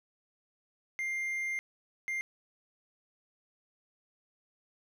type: tone bursts at uneven times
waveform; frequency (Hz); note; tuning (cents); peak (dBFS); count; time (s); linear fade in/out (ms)
triangle; 2100; C7; +6; -30; 2; 0.99-1.59 / 2.08-2.21; 0
effects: none